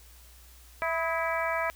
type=harmonic tone with a mistuned harmonic; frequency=329.6 Hz; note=E4; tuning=in tune; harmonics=2 / 3 / 4 / 5 / 6 / 7; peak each=-31 / -33 / -34 / -35 / -36 / -36 dBFS; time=0.82-1.7 s; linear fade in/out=0 ms; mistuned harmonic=4; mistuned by=-53 cents; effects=added 60 Hz sine -52 dBFS peak until 1.75 s + white hiss -56 dBFS RMS until 1.75 s